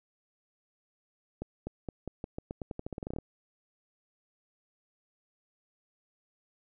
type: accelerating click train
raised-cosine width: 2 ms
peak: -23 dBFS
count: 19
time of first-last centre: 1.42-3.186 s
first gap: 250 ms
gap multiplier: 0.87
effects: none